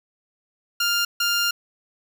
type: tone bursts at uneven times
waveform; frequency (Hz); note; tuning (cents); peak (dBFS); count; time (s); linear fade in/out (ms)
15% pulse; 1400; F6; +4; -13; 2; 0.8-1.05 / 1.2-1.51; 5
effects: none